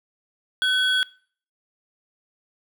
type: tone pair together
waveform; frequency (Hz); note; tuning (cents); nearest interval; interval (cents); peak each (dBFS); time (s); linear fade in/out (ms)
triangle; 1511 / 3332; F#6 / G#7; +36 / +5; octave + major second; 1369; -20; 0.62-1.03; 0
effects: noise-tail reverb RT60 0.5 s tail -22 dB re dry